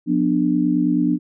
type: chord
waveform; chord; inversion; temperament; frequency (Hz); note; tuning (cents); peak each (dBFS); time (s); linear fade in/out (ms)
sine; B diminished; second; just; 177.8 / 246.9 / 296.3; F3 / B3 / D4; +31 / 0 / +15; -22 / -20 / -18; 0.06-1.19; 50
effects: none